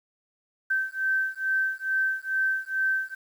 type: beating tone pair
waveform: sine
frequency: 1549 / 1551.3 Hz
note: G6 / G6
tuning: -21 / -19 cents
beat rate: 2.3 Hz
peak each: -27 dBFS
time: 0.7-3.15 s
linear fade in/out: 10 ms
effects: 9-bit